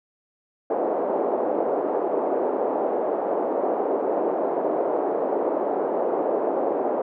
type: band-pass noise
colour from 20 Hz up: white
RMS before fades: -24 dBFS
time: 0.7-7.02 s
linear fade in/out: 5 ms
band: 320 to 690 Hz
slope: 24 dB/octave
effects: none